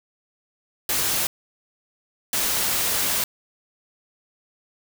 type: noise bursts at uneven times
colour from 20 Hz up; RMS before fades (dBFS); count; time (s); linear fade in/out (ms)
white; -23; 2; 0.89-1.27 / 2.33-3.24; 2
effects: none